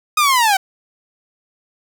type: linear sweep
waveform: sawtooth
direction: down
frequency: 1253 to 747 Hz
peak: -8 dBFS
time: 0.17-0.57 s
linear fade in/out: 5 ms
effects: none